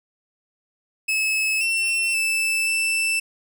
40% pulse tone with pitch steps, 2590 / 2699 / 2641 / 2658 Hz, E7 / E7 / E7 / E7, -31 / +40 / +3 / +14 cents, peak -19 dBFS, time 1.08-3.2 s, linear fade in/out 10 ms, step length 530 ms, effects none

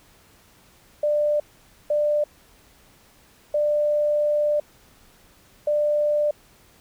sine tone bursts at uneven times, 594 Hz, D5, 20 cents sharp, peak -18 dBFS, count 4, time 1.03-1.4 / 1.9-2.24 / 3.54-4.6 / 5.67-6.31 s, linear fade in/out 5 ms, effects pink hiss -55 dBFS RMS until 6.8 s

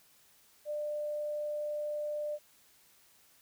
sine tone, 596 Hz, D5, 25 cents sharp, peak -33 dBFS, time 0.65-2.39 s, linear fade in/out 50 ms, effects white hiss -64 dBFS RMS until 3.41 s

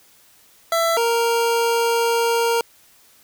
25% pulse tone pair in turn, 666 / 465.3 Hz, E5 / A#4, +18 / -3 cents, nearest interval tritone, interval 621 cents, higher first, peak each -13 dBFS, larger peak neither, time 0.72-0.97 / 0.97-2.61 s, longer second, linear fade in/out 2 ms, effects white hiss -53 dBFS RMS until 3.23 s

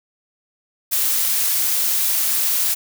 blue noise, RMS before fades -19 dBFS, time 0.91-2.75 s, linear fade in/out 20 ms, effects none

